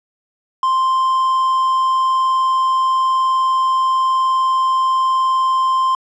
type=tone; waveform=triangle; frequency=1046.5 Hz; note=C6; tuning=in tune; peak=-11 dBFS; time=0.63-5.95 s; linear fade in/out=2 ms; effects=resampled to 22050 Hz